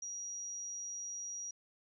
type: tone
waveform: sine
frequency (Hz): 5750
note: F8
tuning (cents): +50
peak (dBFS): -40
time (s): 0.02-1.51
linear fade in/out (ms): 5
effects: none